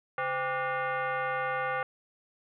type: tone with frequency modulation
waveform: sine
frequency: 140 Hz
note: C#3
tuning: 18 cents sharp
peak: -28 dBFS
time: 0.18-1.83 s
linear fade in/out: 2 ms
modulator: 655 Hz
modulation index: 2.6
effects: none